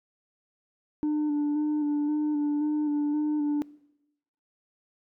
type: tone with vibrato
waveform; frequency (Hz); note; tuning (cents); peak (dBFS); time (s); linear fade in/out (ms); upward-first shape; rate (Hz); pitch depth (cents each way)
sine; 297.3; D4; +21; -21; 1.03-3.62; 0; square; 1.9; 21
effects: noise-tail reverb RT60 0.9 s tail -23 dB re dry + tanh soft clip ceiling -23 dBFS